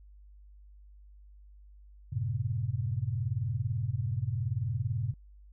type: chord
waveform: sine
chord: F# diminished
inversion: none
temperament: equal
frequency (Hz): 92.5 / 110 / 130.81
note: F#2 / A2 / C3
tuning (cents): 0 / 0 / 0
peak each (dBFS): -36 / -32 / -33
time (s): 2.12-5.14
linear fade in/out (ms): 10
effects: added 50 Hz sine -51 dBFS peak until 5.52 s